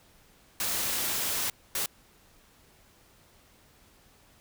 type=noise bursts at uneven times; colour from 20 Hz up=white; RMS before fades=-30 dBFS; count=2; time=0.6-1.5 / 1.75-1.86 s; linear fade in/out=2 ms; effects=pink hiss -60 dBFS RMS until 4.4 s